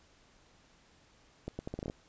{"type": "accelerating click train", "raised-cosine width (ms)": 2, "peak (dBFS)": -24, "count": 9, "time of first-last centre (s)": [1.48, 1.899], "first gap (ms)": 110, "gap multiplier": 0.77, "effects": ["pink hiss -64 dBFS RMS until 2.08 s", "resampled to 16000 Hz"]}